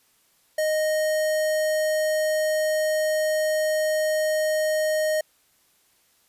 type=tone with notch filter; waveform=square; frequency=620 Hz; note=D#5; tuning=6 cents flat; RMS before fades=-23 dBFS; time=0.58-5.21 s; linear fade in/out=5 ms; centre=3500 Hz; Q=1.8; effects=white hiss -63 dBFS RMS until 6.28 s + resampled to 32000 Hz